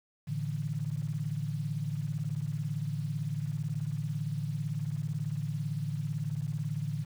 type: chord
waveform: sine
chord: A suspended fourth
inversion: none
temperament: equal with one note detuned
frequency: 111.6 / 146.83 / 164.81 Hz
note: A2 / D3 / E3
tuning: +25 / 0 / 0 cents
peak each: -37 / -33 / -38 dBFS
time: 0.27-7.05 s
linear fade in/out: 20 ms
effects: 9-bit